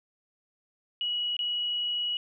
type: tone with dropouts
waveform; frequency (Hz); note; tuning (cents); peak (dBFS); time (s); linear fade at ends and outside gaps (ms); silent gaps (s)
sine; 2918; F#7; -25; -27; 1.01-2.17; 1; 1.367-1.391
effects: none